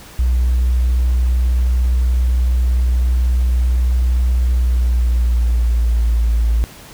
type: tone with pitch glide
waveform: triangle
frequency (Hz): 61.74 to 56.62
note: B1 to A#1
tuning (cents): 0 to -50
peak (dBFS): -8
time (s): 0.19-6.64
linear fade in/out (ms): 0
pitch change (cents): -150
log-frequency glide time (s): 4.48-6.32
effects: tanh soft clip ceiling -9 dBFS + pink hiss -39 dBFS RMS until 6.93 s